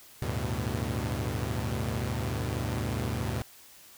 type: tone cluster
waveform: sawtooth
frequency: 74.7 / 99.4 / 112.5 / 125.8 Hz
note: D2 / G2 / A2 / B2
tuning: +30 / +25 / +39 / +32 cents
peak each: -31 dBFS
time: 0.22-3.42 s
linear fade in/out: 0 ms
effects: white hiss -53 dBFS RMS until 3.97 s